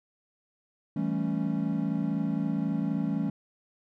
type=chord; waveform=triangle; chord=A dominant seventh; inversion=second; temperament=equal; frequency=164.81 / 196 / 220 / 277.2 Hz; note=E3 / G3 / A3 / C#4; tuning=0 / 0 / 0 / 0 cents; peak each=-30 dBFS; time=0.96-3.3 s; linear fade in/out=5 ms; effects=none